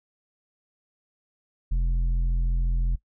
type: tone with tanh clipping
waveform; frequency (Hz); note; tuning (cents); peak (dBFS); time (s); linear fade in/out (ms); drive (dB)
sine; 42.83; F1; -33; -22; 1.71-2.96; 10; 7
effects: noise-tail reverb RT60 0.1 s tail -19 dB re dry